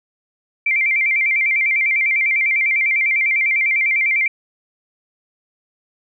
sine tone with vibrato, 2217 Hz, C#7, in tune, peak -14 dBFS, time 0.66-4.28 s, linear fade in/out 5 ms, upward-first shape square, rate 10 Hz, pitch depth 89 cents each way, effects none

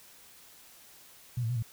sine tone with pitch steps, 122.9 / 113 / 124 / 113.4 Hz, B2 / A2 / B2 / A#2, -8 / +47 / +7 / -47 cents, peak -28 dBFS, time 1.37-1.626 s, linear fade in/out 5 ms, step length 64 ms, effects white hiss -55 dBFS RMS until 1.72 s

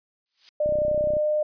violet noise with exponential growth, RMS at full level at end -32 dBFS, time 0.26-0.49 s, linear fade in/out 0 ms, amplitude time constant 48 ms
sine tone with pitch glide, 601 to 605.5 Hz, D5 to D#5, +40 to -47 cents, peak -20 dBFS, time 0.6-1.43 s, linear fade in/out 5 ms, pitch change +13 cents, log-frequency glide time 1.03-1.29 s
click train, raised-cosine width 3 ms, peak -23 dBFS, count 17, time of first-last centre 0.66-1.168 s, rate 31.5 Hz
effects resampled to 11025 Hz

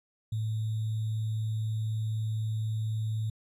sine tone with sample-and-hold, 109.5 Hz, A2, 8 cents flat, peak -28 dBFS, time 0.32-3.3 s, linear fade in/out 5 ms, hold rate 3675 Hz, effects resampled to 32000 Hz

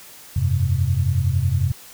sine chord, F suspended second, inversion none, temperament just, 87.31 / 98.22 / 130.96 Hz, F2 / G2 / C3, 0 / +4 / +2 cents, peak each -21 dBFS, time 0.36-1.72 s, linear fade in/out 5 ms, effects white hiss -43 dBFS RMS until 1.93 s

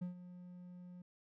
triangle tone with ADSR envelope, 178.8 Hz, F3, 41 cents sharp, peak -35 dBFS, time 0.01-1.02 s, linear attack 12 ms, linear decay 120 ms, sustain -13 dB, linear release 4 ms, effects none

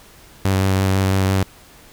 sawtooth tone with vibrato, 95.8 Hz, G2, 39 cents flat, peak -11 dBFS, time 0.45-1.43 s, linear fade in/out 0 ms, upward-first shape square, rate 6 Hz, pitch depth 12 cents each way, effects pink hiss -46 dBFS RMS until 1.92 s

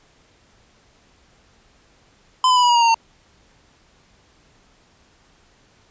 square tone with pitch steps, 1021 / 1004.6 / 988.5 / 972.6 / 957 / 941.7 / 926.6 / 911.7 Hz, C6 / B5 / B5 / B5 / A#5 / A#5 / A#5 / A#5, -43 / +29 / +1 / -27 / +45 / +17 / -11 / -39 cents, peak -13 dBFS, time 2.44-2.944 s, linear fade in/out 2 ms, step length 63 ms, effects pink hiss -56 dBFS RMS until 5.9 s + resampled to 16000 Hz

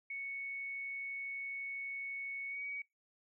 sine tone with pitch glide, 2217 to 2257 Hz, C#7 to C#7, 0 to +31 cents, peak -39 dBFS, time 0.1-2.82 s, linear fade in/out 5 ms, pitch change +31 cents, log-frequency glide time 2.48-2.62 s, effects noise-tail reverb RT60 0.2 s tail -24 dB re dry

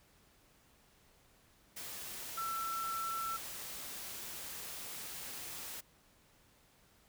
sine tone in noise, 1337 Hz, E6, 24 cents sharp, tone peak -36 dBFS, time 2.37-3.37 s, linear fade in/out 10 ms, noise white, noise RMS -45 dBFS, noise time 1.76-5.81 s, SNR +6 dB, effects pink hiss -67 dBFS RMS until 7.08 s

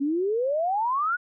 sine exponential sweep, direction up, 270 to 1483 Hz, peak -22 dBFS, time 0-1.17 s, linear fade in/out 20 ms, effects none

